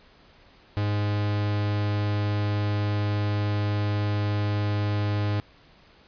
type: tone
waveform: 45% pulse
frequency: 103.5 Hz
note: G#2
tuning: 5 cents flat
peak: -23 dBFS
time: 0.77-5.4 s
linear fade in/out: 0 ms
effects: pink hiss -55 dBFS RMS until 6.07 s + resampled to 11025 Hz